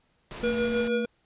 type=noise; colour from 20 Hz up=pink; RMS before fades=-39 dBFS; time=0.31-0.88 s; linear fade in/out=0 ms
type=tone with tremolo; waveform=square; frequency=480.3 Hz; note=B4; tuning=48 cents flat; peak=-24 dBFS; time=0.43-1.06 s; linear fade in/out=10 ms; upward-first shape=sine; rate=6.3 Hz; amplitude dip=50%
type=tone with vibrato; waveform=triangle; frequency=225.5 Hz; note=A3; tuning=43 cents sharp; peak=-27 dBFS; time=0.43-1.05 s; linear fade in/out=0 ms; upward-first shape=sine; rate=5 Hz; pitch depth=14 cents each way
effects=pink hiss -69 dBFS RMS until 1.25 s + resampled to 8000 Hz